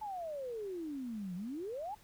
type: exponential two-way sweep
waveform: sine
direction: down then up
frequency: 880 to 172.6 to 880 Hz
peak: -38 dBFS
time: 0.01-1.95 s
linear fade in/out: 10 ms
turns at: 1.35 s
effects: pink hiss -63 dBFS RMS until 2.03 s